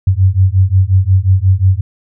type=beating tone pair; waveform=sine; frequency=92 / 97.6 Hz; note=F#2 / G2; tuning=-9 / -7 cents; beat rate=5.6 Hz; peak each=-10 dBFS; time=0.07-1.81 s; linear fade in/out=5 ms; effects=none